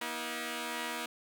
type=tone pair together; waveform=5% pulse; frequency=239.7 / 320 Hz; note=A#3 / D#4; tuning=+48 / +49 cents; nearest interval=perfect fourth; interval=501 cents; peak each=-27 dBFS; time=0.01-1.06 s; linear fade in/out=5 ms; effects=none